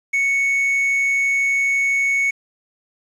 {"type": "tone with quantisation", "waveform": "triangle", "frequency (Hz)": 2217, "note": "C#7", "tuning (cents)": 0, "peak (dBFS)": -14, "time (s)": [0.13, 2.31], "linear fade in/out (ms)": 10, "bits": 7, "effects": ["low-pass 10000 Hz 12 dB/octave"]}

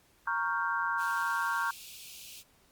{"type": "chord", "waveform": "sine", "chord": "G half-diminished seventh", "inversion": "first", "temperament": "equal", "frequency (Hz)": [932.3, 1108.7, 1396.9, 1568], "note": ["Bb5", "Db6", "F6", "G6"], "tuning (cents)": [0, 0, 0, 0], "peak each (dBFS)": -34, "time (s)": [0.27, 1.71], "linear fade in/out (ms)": 5}
{"type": "high-pass noise", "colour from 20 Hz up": "pink", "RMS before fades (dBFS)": -48, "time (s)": [0.97, 2.44], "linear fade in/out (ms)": 50, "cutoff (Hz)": 2400, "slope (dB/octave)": 96}
{"effects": ["pink hiss -65 dBFS RMS until 2.71 s", "Opus 48 kbps"]}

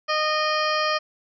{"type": "harmonic tone with a mistuned harmonic", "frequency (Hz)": 615, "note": "D#5", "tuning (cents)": -20, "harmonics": [1, 2, 3, 4, 5, 7, 8, 9], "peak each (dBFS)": [-26, -24, -29, -31, -33, -34, -32, -35], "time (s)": [0.08, 0.99], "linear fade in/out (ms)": 20, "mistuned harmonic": 5, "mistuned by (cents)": 35, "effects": []}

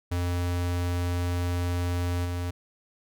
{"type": "tone with level steps", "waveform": "square", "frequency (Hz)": 88.1, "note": "F2", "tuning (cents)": 16, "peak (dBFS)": [-26, -29], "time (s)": [0.11, 2.51], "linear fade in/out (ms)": 10, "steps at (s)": 2.24, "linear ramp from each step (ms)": 20, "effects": []}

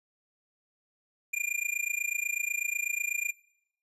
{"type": "tone with amplitude modulation", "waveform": "square", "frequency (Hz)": 2400, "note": "D7", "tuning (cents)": 37, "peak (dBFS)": -26, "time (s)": [1.33, 3.32], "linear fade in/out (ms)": 10, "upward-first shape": "sine", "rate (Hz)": 28.1, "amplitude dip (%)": 100, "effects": ["noise-tail reverb RT60 0.7 s tail -22 dB re dry", "resampled to 32000 Hz"]}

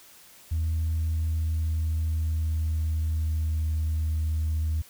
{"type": "tone with pitch glide", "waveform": "sine", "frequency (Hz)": [80.5, 78.62], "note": ["E2", "D#2"], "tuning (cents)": [-41, 19], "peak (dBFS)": -22, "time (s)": [0.51, 4.82], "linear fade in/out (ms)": 10, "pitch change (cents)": -40, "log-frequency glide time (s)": [0.96, 3.82], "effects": ["tanh soft clip ceiling -21 dBFS", "white hiss -52 dBFS RMS until 4.89 s"]}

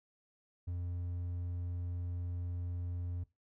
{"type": "tone", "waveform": "triangle", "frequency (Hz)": 88, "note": "F2", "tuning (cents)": 14, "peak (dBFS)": -34, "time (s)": [0.67, 3.24], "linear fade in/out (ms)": 10, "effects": ["noise-tail reverb RT60 0.2 s tail -19 dB re dry"]}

